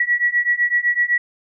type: beating tone pair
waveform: sine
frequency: 1928 / 1935.9 Hz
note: B6 / B6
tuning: -42 / -35 cents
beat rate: 7.9 Hz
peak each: -19 / -18 dBFS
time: 0-1.18 s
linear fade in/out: 5 ms
effects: none